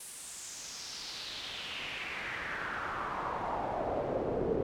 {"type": "noise with band-pass filter sweep", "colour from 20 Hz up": "brown", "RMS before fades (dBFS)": -37, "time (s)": [0, 4.63], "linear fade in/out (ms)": 5, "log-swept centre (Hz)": [9900, 400], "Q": 3.1, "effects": []}